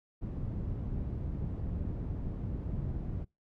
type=low-pass noise; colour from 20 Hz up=white; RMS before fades=-36 dBFS; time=0.21-3.25 s; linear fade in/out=20 ms; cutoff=130 Hz; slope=12 dB/octave; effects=noise-tail reverb RT60 0.2 s tail -23 dB re dry